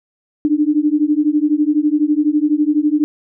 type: beating tone pair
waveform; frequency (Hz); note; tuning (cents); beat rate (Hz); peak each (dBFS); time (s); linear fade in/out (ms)
sine; 293.7 / 305.7; D4 / D#4; 0 / -30; 12; -15; 0.45-3.04; 0
effects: none